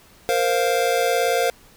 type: chord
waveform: square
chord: Bb suspended second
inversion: none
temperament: just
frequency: 466.2 / 524.4 / 699.2 Hz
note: Bb4 / C5 / F5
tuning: 0 / +4 / +2 cents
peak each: -23 dBFS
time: 0.29-1.5 s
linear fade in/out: 0 ms
effects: pink hiss -51 dBFS RMS until 1.76 s